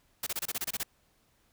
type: noise bursts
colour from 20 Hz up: white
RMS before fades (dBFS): -33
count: 10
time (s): 0.23-0.833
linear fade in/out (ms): 5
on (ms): 36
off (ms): 27
effects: pink hiss -69 dBFS RMS until 1.52 s